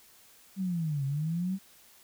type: linear two-way sweep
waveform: sine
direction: down then up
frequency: 196.4 to 134.2 to 196.4 Hz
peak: -28 dBFS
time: 0.56-1.59 s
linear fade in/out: 50 ms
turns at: 1.05 s
effects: white hiss -58 dBFS RMS until 2.03 s